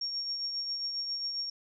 sine tone with tremolo, 5540 Hz, F8, 15 cents flat, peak -30 dBFS, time 0.01-1.5 s, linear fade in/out 5 ms, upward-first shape triangle, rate 7.4 Hz, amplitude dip 45%, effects none

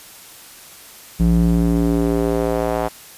square tone with band-pass filter sweep, 57 Hz, A#1, 38 cents flat, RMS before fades -17 dBFS, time 1.19-2.89 s, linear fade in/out 20 ms, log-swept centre 150 to 730 Hz, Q 1.8, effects white hiss -41 dBFS RMS until 3.17 s + resampled to 32000 Hz

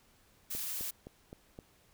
blue noise, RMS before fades -38 dBFS, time 0.5-0.91 s, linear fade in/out 10 ms
click train, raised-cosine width 2 ms, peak -32 dBFS, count 5, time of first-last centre 0.55-1.589 s, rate 3.85 Hz
effects pink hiss -66 dBFS RMS until 1.93 s

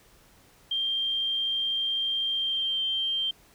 sine tone with pitch glide, 3178 to 3151 Hz, G7 to G7, +23 to +8 cents, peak -25 dBFS, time 0.71-3.31 s, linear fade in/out 5 ms, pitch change -15 cents, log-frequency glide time 2.32-2.73 s, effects pink hiss -58 dBFS RMS until 3.54 s

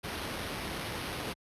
pink noise with sample-and-hold, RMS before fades -37 dBFS, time 0.03-1.34 s, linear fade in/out 20 ms, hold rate 7350 Hz, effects high-pass 60 Hz 12 dB/octave + resampled to 32000 Hz

